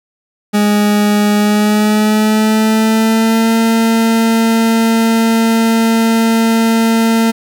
40% pulse tone with pitch glide, 207.7 to 226.5 Hz, G#3 to A#3, 0 to -50 cents, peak -8 dBFS, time 0.53-7.32 s, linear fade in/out 20 ms, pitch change +150 cents, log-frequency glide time 1.37-3.53 s, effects 8-bit

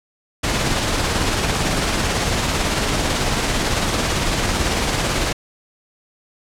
pink noise with tremolo, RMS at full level -18 dBFS, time 0.43-5.33 s, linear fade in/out 10 ms, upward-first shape sine, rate 18 Hz, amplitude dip 30%, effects low-pass 8000 Hz 12 dB/octave

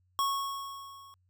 square tone with level ramp, 1102 Hz, C#6, 11 cents flat, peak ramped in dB -26 to -52 dBFS, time 0.19-1.14 s, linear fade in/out 0 ms, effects added 91 Hz sine -67 dBFS peak until 1.29 s

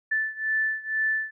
sine beating tone pair, 1755 / 1757.1 Hz, A6 / A6, -5 / -3 cents, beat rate 2.1 Hz, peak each -26 / -28 dBFS, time 0.11-1.31 s, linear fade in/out 10 ms, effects none

